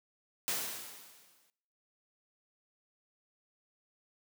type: noise with exponential decay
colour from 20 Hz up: white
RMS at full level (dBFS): -32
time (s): 0.48-1.5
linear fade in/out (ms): 0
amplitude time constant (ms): 220
effects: noise-tail reverb RT60 0.8 s tail -22 dB re dry + high-pass 150 Hz 12 dB/octave